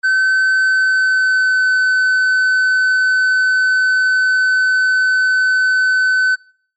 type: tone with pitch glide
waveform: triangle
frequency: 1531 to 1515.2 Hz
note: G6 to F#6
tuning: -41 to +41 cents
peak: -9 dBFS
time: 0.03-6.36 s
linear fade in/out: 20 ms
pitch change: -18 cents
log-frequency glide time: 0.57-1.69 s
effects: noise-tail reverb RT60 0.6 s tail -26 dB re dry + MP3 32 kbps